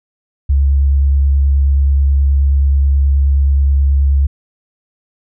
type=tone with vibrato; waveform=sine; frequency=69.3 Hz; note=C#2; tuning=in tune; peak=-8 dBFS; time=0.49-4.27 s; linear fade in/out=10 ms; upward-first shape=sine; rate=9.4 Hz; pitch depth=15 cents each way; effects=none